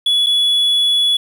triangle tone with dropouts, 3400 Hz, G#7, 40 cents sharp, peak -10 dBFS, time 0.06-1.17 s, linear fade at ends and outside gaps 5 ms, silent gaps 0.263-0.267 s, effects 7-bit

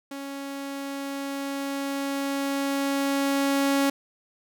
sawtooth tone with level ramp, 277.2 Hz, C#4, in tune, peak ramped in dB -30 to -16 dBFS, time 0.11-3.9 s, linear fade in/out 5 ms, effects none

